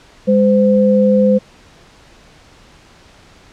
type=tone pair together; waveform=sine; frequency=203.6 / 513 Hz; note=G#3 / C5; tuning=-34 / -34 cents; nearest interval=octave + major third; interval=1600 cents; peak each=-11 dBFS; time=0.27-1.39 s; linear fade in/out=20 ms; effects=pink hiss -45 dBFS RMS until 3.52 s + low-pass 6000 Hz 12 dB/octave